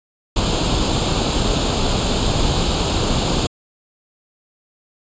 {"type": "noise with comb filter", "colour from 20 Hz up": "pink", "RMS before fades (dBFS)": -18, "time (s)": [0.36, 3.47], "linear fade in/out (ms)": 5, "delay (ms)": 0.26, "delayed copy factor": 0.7, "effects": ["resampled to 16000 Hz"]}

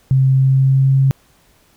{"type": "tone with pitch glide", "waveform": "sine", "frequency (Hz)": [132.9, 134.91], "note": ["C3", "C#3"], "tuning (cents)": [27, -47], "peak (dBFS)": -9, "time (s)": [0.11, 1.11], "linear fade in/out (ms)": 0, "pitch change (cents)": 26, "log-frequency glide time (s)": [0.32, 0.97], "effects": ["pink hiss -54 dBFS RMS until 1.76 s"]}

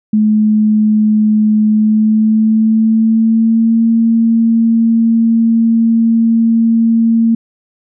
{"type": "tone with pitch glide", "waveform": "sine", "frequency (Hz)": [214, 228], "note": ["A3", "A#3"], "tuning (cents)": [-48, -38], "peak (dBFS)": -7, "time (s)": [0.13, 7.35], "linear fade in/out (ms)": 5, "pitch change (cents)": 110, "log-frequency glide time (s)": [1.67, 3.84], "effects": []}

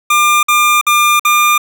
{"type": "tone bursts", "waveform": "25% pulse", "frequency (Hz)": 1200, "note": "D6", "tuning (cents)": 37, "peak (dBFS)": -4, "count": 4, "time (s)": [0.1, 1.579], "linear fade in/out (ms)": 5, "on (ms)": 330, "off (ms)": 53, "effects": []}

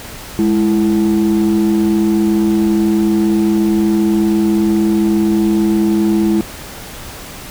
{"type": "tone pair together", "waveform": "sine", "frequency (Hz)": [208.7, 330.9], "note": ["G#3", "E4"], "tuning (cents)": [9, 7], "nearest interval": "minor sixth", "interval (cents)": 798, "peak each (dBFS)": -11, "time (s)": [0.39, 6.41], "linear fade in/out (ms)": 0, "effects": ["tanh soft clip ceiling -7 dBFS", "pink hiss -31 dBFS RMS until 7.5 s"]}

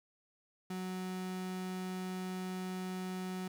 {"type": "tone", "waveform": "35% pulse", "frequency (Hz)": 185, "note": "F#3", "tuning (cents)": 0, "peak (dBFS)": -36, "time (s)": [0.7, 3.48], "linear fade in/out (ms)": 5, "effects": []}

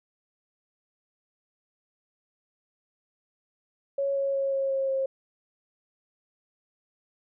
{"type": "tone with pitch steps", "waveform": "sine", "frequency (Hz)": [554.4, 550.6, 546.8, 543, 539.2, 535.5], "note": ["C#5", "C#5", "C#5", "C#5", "C#5", "C5"], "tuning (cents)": [0, -12, -24, -36, -48, 40], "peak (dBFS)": -24, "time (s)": [3.98, 5.06], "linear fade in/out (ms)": 5, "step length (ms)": 180, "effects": []}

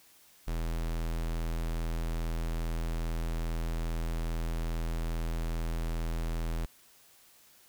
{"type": "tone", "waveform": "square", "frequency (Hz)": 41.2, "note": "E1", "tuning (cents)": 0, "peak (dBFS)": -31, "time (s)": [0.47, 6.66], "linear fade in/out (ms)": 10, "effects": ["white hiss -60 dBFS RMS until 7.68 s"]}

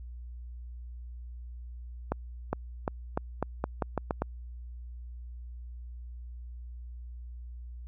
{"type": "accelerating click train", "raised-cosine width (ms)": 1, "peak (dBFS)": -14, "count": 10, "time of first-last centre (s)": [2.12, 4.22], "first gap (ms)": 410, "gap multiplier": 0.85, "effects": ["added 60 Hz sine -40 dBFS peak until 7.87 s"]}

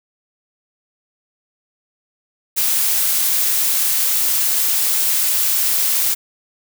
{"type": "noise", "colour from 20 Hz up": "blue", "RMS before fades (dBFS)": -17, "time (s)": [2.56, 6.15], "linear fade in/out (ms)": 20, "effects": []}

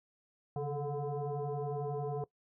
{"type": "tone with frequency modulation", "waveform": "sine", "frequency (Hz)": 150, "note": "D3", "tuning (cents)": 37, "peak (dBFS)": -33, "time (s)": [0.56, 2.24], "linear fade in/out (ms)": 2, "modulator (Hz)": 289, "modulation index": 2, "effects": ["noise-tail reverb RT60 0.1 s tail -20 dB re dry"]}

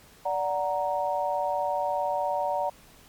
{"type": "chord", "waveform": "sine", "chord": "D augmented", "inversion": "none", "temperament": "equal with one note detuned", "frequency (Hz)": [582.9, 740, 932.3], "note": ["D5", "F#5", "A#5"], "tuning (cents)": [-13, 0, 0], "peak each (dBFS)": -29, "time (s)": [0.25, 2.7], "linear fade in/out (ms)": 10, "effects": ["pink hiss -54 dBFS RMS until 3.08 s", "MP3 96 kbps"]}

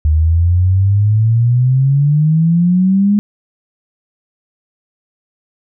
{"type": "exponential sweep", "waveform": "sine", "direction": "up", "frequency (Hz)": [75.4, 208.7], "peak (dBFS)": -8, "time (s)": [0.05, 3.19], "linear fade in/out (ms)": 0, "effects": []}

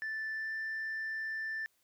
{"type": "tone with pitch glide", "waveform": "sine", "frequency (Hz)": [1760, 1771.2], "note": ["A6", "A6"], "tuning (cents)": [0, 11], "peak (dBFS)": -33, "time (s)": [0.02, 1.66], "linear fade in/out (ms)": 0, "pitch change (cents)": 11, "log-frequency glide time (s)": [0.32, 0.53], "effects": ["tanh soft clip ceiling -33 dBFS", "white hiss -74 dBFS RMS until 1.83 s"]}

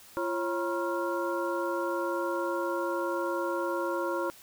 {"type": "tone cluster", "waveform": "sine", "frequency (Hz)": [344.1, 547, 956, 1077, 1388], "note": ["F4", "C#5", "A#5", "C6", "F6"], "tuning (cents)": [-26, -23, 43, 50, -11], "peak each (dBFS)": [-32, -33, -36, -38, -37], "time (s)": [0.17, 4.3], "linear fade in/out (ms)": 0, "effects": ["white hiss -53 dBFS RMS until 4.42 s"]}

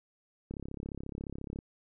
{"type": "click train", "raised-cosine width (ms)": 3, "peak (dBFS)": -27, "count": 38, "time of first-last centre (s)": [0.51, 1.589], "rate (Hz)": 34.3, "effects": []}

